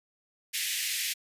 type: high-pass noise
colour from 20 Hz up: pink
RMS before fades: -31 dBFS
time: 0.53-1.14 s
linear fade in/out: 20 ms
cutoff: 1900 Hz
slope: 48 dB/octave
effects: resampled to 32000 Hz